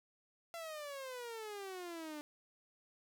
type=exponential sweep; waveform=sawtooth; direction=down; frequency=682 to 293.7 Hz; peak=-40 dBFS; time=0.54-2.21 s; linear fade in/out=0 ms; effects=none